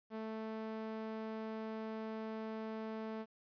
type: tone with band-pass filter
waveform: sawtooth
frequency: 220 Hz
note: A3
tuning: in tune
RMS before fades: -43 dBFS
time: 0.1-3.26 s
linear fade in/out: 50 ms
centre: 520 Hz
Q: 0.53
effects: resampled to 11025 Hz + 12-bit